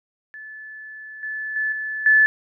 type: tone with level steps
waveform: sine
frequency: 1736 Hz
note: A6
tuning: 24 cents flat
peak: -35 / -26 / -20 / -25 / -11 dBFS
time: 0.34-2.26 s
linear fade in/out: 0 ms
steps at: 1.23 / 1.56 / 1.72 / 2.06 s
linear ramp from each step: 2 ms
effects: none